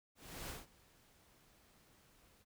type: noise with ADSR envelope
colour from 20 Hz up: pink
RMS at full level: -45 dBFS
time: 0.15-2.45 s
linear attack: 330 ms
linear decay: 180 ms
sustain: -23 dB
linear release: 36 ms
effects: none